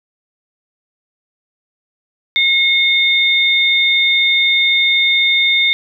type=tone pair together; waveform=sine; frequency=2163 / 3626 Hz; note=C#7 / A#7; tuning=-43 / -49 cents; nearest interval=major sixth; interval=894 cents; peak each=-13 dBFS; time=2.36-5.73 s; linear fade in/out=0 ms; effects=none